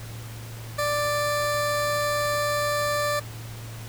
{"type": "tone", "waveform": "20% pulse", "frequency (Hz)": 588, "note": "D5", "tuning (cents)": 2, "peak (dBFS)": -18, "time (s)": [0.78, 3.2], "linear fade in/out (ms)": 10, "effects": ["added 113 Hz sine -36 dBFS peak until 3.88 s", "pink hiss -43 dBFS RMS until 3.88 s"]}